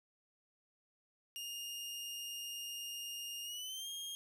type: tone with pitch glide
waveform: sawtooth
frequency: 2832 to 3234 Hz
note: F7 to G#7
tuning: +23 to -47 cents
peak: -39 dBFS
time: 1.36-4.15 s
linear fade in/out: 0 ms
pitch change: +230 cents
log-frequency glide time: 3.44-3.89 s
effects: none